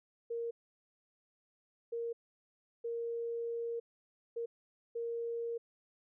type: tone bursts at uneven times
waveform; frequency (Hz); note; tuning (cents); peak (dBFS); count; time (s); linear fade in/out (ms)
sine; 466.2; A#4; 0; -35; 5; 0.3-0.51 / 1.92-2.13 / 2.84-3.8 / 4.36-4.46 / 4.95-5.58; 10
effects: none